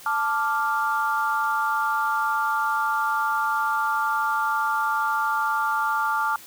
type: chord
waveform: sine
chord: D minor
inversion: second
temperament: equal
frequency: 880 / 1174.7 / 1396.9 Hz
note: A5 / D6 / F6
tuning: 0 / 0 / 0 cents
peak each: -25 dBFS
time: 0.06-6.36 s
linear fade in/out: 2 ms
effects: tanh soft clip ceiling -11 dBFS + white hiss -45 dBFS RMS until 6.46 s